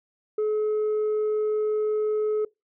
sine tone, 427.2 Hz, G#4, 49 cents sharp, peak -19 dBFS, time 0.38-2.45 s, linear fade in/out 5 ms, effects noise-tail reverb RT60 0.2 s tail -24 dB re dry + tanh soft clip ceiling -21 dBFS

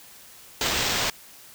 blue noise with sample-and-hold, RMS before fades -25 dBFS, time 0.61-1.1 s, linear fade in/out 2 ms, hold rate 11025 Hz, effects white hiss -48 dBFS RMS until 1.54 s

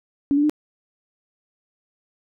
sine tone with pitch steps, 282.2 / 291.6 / 301.4 Hz, C#4 / D4 / D4, +31 / -12 / +45 cents, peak -15 dBFS, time 0.31-0.496 s, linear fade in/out 0 ms, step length 62 ms, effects none

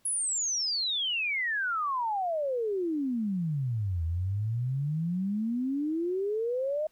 sine exponential two-way sweep, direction down then up, 10760 to 80.2 to 629 Hz, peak -27 dBFS, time 0.05-6.87 s, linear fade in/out 5 ms, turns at 4.04 s, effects pink hiss -68 dBFS RMS until 6.91 s

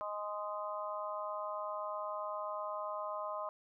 harmonic tone, 207.7 Hz, G#3, in tune, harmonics 3 / 4 / 5 / 6, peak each -41 / -48 / -41 / -44 dBFS, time 0.01-3.49 s, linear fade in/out 0 ms, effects none

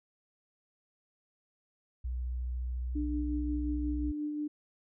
sine tone with vibrato, 61.8 Hz, B1, 2 cents sharp, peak -32 dBFS, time 2.04-4.12 s, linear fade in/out 10 ms, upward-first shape square, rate 14 Hz, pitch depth 10 cents each way
sine tone with tremolo, 298.2 Hz, D4, 27 cents sharp, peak -31 dBFS, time 2.95-4.48 s, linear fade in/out 10 ms, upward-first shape sine, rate 5.6 Hz, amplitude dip 30%
effects none

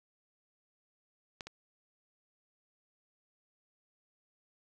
clicks, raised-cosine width 0.2 ms, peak -23 / -27 dBFS, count 2, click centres 1.408 / 1.47 s, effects none

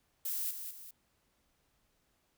violet noise with echo, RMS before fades -36 dBFS, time 0.25-0.51 s, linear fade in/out 5 ms, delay 200 ms, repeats 2, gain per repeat -7 dB, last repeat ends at 0.91 s, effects pink hiss -75 dBFS RMS until 2.37 s

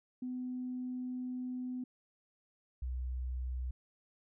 sine tone pair in turn, 251.8 / 63.09 Hz, B3 / B1, +34 / +38 cents, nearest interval 2 octaves, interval 2396 cents, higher first, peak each -36 / -34 dBFS, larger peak second, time 0.22-1.84 / 2.82-3.71 s, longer first, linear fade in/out 5 ms, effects tanh soft clip ceiling -30 dBFS

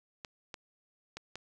clicks, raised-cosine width 0.2 ms, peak -24 dBFS, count 4, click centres 0.248 / 0.542 / 1.17 / 1.356 s, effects none

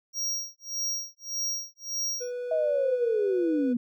square tone with tremolo, 5640 Hz, F8, 16 cents sharp, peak -27 dBFS, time 0.13-2.36 s, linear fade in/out 50 ms, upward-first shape sine, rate 1.7 Hz, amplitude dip 100%
triangle tone, 491.5 Hz, B4, 8 cents flat, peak -29 dBFS, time 2.2-3.74 s, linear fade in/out 20 ms
sine linear sweep, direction down, 647 to 233.1 Hz, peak -23 dBFS, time 2.51-3.77 s, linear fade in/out 5 ms
effects none

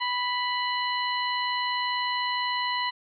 harmonic tone with a mistuned harmonic, 987.8 Hz, B5, in tune, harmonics 1 / 2 / 3 / 4, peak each -28 / -31 / -33 / -34 dBFS, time 0-2.91 s, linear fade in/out 20 ms, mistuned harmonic 4, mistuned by +57 cents, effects none

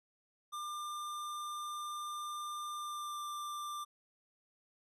square tone with pitch glide, 1197 to 1185.3 Hz, D6 to D6, +33 to +16 cents, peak -40 dBFS, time 0.52-3.85 s, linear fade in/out 20 ms, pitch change -17 cents, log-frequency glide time 2.74-3.21 s, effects resampled to 32000 Hz

